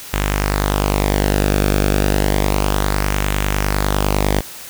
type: tone with flanger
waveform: sawtooth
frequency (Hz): 49.93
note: G1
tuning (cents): +33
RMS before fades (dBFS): -17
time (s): 0.13-4.41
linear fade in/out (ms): 10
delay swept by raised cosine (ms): 0.2 to 1.01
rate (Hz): 0.31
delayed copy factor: -0.55
effects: white hiss -34 dBFS RMS until 4.69 s